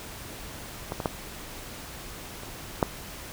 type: clicks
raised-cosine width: 1 ms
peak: -16 / -16 / -10 / -26 / -6 dBFS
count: 5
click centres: 0.921 / 1.002 / 1.058 / 2.434 / 2.828 s
effects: pink hiss -41 dBFS RMS until 3.32 s